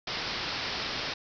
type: low-pass noise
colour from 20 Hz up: white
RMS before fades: -34 dBFS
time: 0.07-1.14 s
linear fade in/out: 5 ms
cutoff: 5400 Hz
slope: 96 dB/octave
effects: none